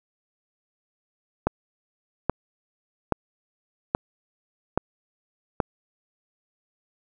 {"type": "click train", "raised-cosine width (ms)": 1, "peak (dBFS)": -6, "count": 6, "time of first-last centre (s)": [1.47, 5.602], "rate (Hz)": 1.21, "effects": []}